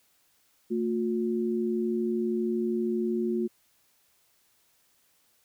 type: tone pair together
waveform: sine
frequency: 225.4 / 358.1 Hz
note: A3 / F4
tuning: +42 / +43 cents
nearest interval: minor sixth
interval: 801 cents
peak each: -28 dBFS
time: 0.7-3.48 s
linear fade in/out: 20 ms
effects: white hiss -67 dBFS RMS until 5.44 s